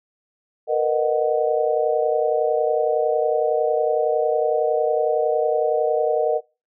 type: chord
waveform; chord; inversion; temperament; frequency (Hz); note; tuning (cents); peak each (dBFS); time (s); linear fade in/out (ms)
sine; B major seventh; third; just; 463 / 493.9 / 617.4 / 740.8; A#4 / B4 / D#5 / F#5; -12 / 0 / -14 / +2; -21 / -26 / -21 / -25; 0.67-6.41; 50
effects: noise-tail reverb RT60 0.3 s tail -25 dB re dry

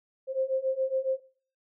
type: beating tone pair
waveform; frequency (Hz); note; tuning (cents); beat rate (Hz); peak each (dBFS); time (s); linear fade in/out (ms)
sine; 523.3 / 530.5; C5 / C5; 0 / +24; 7.2; -30 / -28; 0.27-1.2; 50
effects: noise-tail reverb RT60 0.5 s tail -22 dB re dry

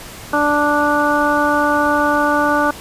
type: harmonic tone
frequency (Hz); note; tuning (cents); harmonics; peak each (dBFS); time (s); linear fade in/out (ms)
293.7; D4; 0; 1 / 2 / 3 / 4 / 5; -19 / -19 / -19 / -19 / -19; 0.33-2.71; 5
effects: pink hiss -34 dBFS RMS until 2.8 s + resampled to 32000 Hz

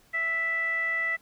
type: tone with low-pass filter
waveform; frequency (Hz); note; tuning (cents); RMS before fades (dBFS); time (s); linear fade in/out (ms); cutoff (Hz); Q
15% pulse; 659.3; E5; 0; -28; 0.13-1.17; 20; 2000; 9.9
effects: pink hiss -61 dBFS RMS until 1.21 s

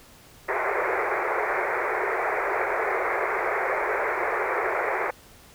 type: band-pass noise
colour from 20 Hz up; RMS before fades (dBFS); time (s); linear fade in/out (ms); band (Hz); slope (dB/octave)
pink; -26; 0.48-5.11; 10; 360 to 2300; 96
effects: pink hiss -51 dBFS RMS until 5.54 s

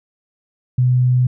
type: tone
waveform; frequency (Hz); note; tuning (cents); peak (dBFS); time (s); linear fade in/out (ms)
sine; 125.7; B2; +31; -11; 0.78-1.27; 5
effects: none

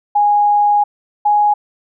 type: tone pair in turn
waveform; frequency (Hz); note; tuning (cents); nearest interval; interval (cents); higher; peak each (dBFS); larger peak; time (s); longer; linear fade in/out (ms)
sine; 826 / 831.7; G#5 / G#5; -10 / +2; unison; 12; second; -9; neither; 0.15-0.84 / 1.25-1.54; first; 10
effects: none

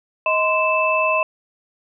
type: tone cluster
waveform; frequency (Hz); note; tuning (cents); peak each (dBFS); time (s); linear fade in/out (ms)
sine; 630 / 1034 / 2636; D#5 / C6 / E7; +21 / -21 / -1; -20; 0.26-1.23; 2
effects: none

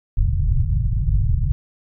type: low-pass noise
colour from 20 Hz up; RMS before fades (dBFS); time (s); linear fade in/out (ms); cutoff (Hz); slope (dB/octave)
pink; -18; 0.17-1.52; 0; 140; 48
effects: none

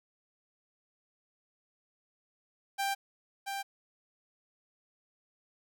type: tone with echo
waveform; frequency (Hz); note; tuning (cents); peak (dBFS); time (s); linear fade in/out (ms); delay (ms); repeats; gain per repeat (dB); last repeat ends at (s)
sawtooth; 789; G5; +11; -26; 2.78-2.95; 20; 680; 1; -5; 3.63
effects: none

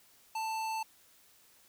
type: tone with hard clipping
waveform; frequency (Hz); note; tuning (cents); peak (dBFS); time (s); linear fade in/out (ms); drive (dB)
sine; 885; A5; +10; -35; 0.35-0.83; 5; 18
effects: white hiss -63 dBFS RMS until 1.68 s

